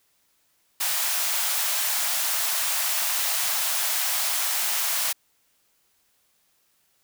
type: high-pass noise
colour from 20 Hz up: white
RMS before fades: -25 dBFS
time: 0.8-5.13 s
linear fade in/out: 10 ms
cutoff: 620 Hz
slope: 48 dB/octave
effects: white hiss -67 dBFS RMS until 7.03 s